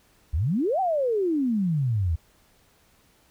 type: exponential two-way sweep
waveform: sine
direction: up then down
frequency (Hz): 65.1 to 788 to 76.4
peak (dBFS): -21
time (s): 0.33-2.16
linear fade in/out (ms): 10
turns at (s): 0.8
effects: pink hiss -61 dBFS RMS until 3.3 s